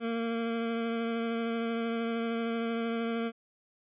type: tone with vibrato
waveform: 25% pulse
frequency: 230 Hz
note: A#3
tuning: 23 cents flat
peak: -26 dBFS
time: 0-3.32 s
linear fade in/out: 50 ms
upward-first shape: triangle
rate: 13 Hz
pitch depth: 17 cents each way
effects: resampled to 8000 Hz